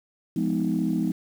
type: chord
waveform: sine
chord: F half-diminished seventh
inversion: none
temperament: just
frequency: 174.61 / 209.5 / 251.4 / 314.3 Hz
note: F3 / Ab3 / Cb4 / Eb4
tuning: 0 / +15 / +31 / +18 cents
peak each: -27 dBFS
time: 0.36-1.12 s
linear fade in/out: 5 ms
effects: tanh soft clip ceiling -14 dBFS + 8-bit